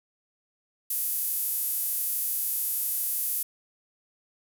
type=tone with high-pass filter; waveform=sawtooth; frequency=432.9 Hz; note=A4; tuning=28 cents flat; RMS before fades=-29 dBFS; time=0.9-3.43 s; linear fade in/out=5 ms; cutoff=12000 Hz; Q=2.2; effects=none